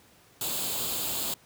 white noise with comb filter, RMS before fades -31 dBFS, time 0.41-1.34 s, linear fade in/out 2 ms, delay 0.26 ms, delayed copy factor +0.65, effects pink hiss -58 dBFS RMS until 1.45 s + high-pass 80 Hz 12 dB/octave

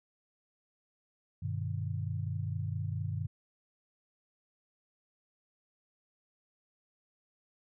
sine chord, G augmented, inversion none, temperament just, 98 / 122.5 / 153.12 Hz, G2 / B2 / D#3, 0 / -14 / -27 cents, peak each -35 / -38 / -38 dBFS, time 1.42-3.27 s, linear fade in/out 10 ms, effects none

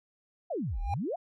sine exponential two-way sweep, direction down then up, 768 to 34.22 to 768 Hz, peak -30 dBFS, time 0.5-1.16 s, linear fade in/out 10 ms, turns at 0.81 s
triangle tone with exponential growth, 806 Hz, G5, 48 cents sharp, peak -25 dBFS, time 0.73-0.94 s, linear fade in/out 2 ms, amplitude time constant 44 ms
effects none

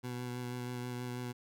20% pulse tone with vibrato, 123.47 Hz, B2, in tune, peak -33 dBFS, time 0.03-1.33 s, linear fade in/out 20 ms, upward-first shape sine, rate 6.2 Hz, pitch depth 16 cents each way, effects none

